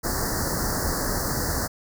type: band-stop noise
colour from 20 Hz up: pink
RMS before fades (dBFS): -26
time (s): 0.03-1.68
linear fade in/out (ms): 20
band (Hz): 1900 to 4400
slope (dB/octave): 96
effects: none